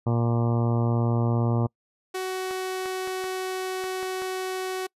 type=harmonic tone; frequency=117.6 Hz; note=A#2; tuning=16 cents sharp; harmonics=1 / 2 / 3 / 4 / 5 / 6 / 7 / 8 / 9 / 10; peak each=-22 / -28 / -32 / -34 / -36 / -38 / -39 / -40 / -41 / -42 dBFS; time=0.06-1.67 s; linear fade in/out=10 ms
type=tone; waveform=sawtooth; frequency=373.9 Hz; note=F#4; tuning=18 cents sharp; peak=-24 dBFS; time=2.14-4.87 s; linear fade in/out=10 ms
type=clicks; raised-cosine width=0.5 ms; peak=-24 dBFS; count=7; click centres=2.51 / 2.858 / 3.075 / 3.241 / 3.84 / 4.029 / 4.22 s
effects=noise-tail reverb RT60 0.1 s tail -26 dB re dry + resampled to 32000 Hz